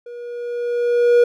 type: tone with level ramp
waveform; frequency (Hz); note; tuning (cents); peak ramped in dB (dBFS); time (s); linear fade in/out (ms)
triangle; 479.9; B4; -50; -30 to -6; 0.06-1.24; 5
effects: none